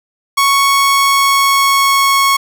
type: tone with pitch glide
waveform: sawtooth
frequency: 1108.7 to 1101 Hz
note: C#6 to C#6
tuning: 0 to -12 cents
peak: -5 dBFS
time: 0.37-2.37 s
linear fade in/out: 10 ms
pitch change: -12 cents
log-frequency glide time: 0.57-2.26 s
effects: none